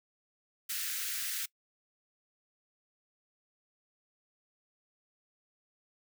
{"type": "high-pass noise", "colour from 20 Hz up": "white", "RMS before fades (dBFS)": -36, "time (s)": [0.69, 1.46], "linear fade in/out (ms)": 10, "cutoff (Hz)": 1400, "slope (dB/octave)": 48, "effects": ["noise-tail reverb RT60 0.1 s tail -22 dB re dry"]}